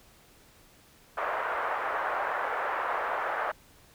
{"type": "band-pass noise", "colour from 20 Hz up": "white", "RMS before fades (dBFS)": -31, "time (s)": [1.17, 3.52], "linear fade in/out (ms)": 10, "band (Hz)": [510, 1500], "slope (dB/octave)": 24, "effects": ["pink hiss -58 dBFS RMS until 3.94 s"]}